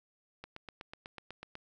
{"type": "click train", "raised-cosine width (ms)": 0.3, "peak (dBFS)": -28, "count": 10, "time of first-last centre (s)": [0.44, 1.554], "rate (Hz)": 8.08, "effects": []}